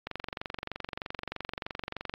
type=click train; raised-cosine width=0.3 ms; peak=-18 dBFS; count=49; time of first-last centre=0.07-2.139 s; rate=23.2 Hz; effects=low-pass 5000 Hz 12 dB/octave + AAC 64 kbps